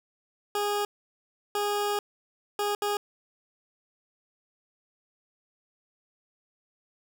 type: tone bursts at uneven times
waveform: 20% pulse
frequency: 411.6 Hz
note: G#4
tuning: 16 cents flat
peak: -21 dBFS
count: 4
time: 0.55-0.85 / 1.55-1.99 / 2.59-2.75 / 2.82-2.97 s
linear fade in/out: 2 ms
effects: none